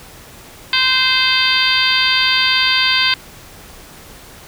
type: harmonic tone with a mistuned harmonic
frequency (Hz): 518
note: C5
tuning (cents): -17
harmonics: 2 / 3 / 4 / 5 / 6 / 7 / 8 / 9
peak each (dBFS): -23 / -20 / -20 / -20 / -19 / -19 / -24 / -19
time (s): 0.73-3.14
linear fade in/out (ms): 2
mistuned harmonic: 6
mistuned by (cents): +16
effects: pink hiss -39 dBFS RMS until 4.47 s